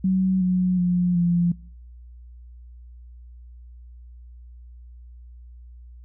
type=tone with pitch steps; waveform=sine; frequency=187.9 / 182.87 / 177.97 / 173.2 Hz; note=F#3 / F#3 / F3 / F3; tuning=+27 / -20 / +33 / -14 cents; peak=-17 dBFS; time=0.04-1.52 s; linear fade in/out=5 ms; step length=370 ms; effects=noise-tail reverb RT60 0.6 s tail -24 dB re dry + added 60 Hz sine -41 dBFS peak until 6.04 s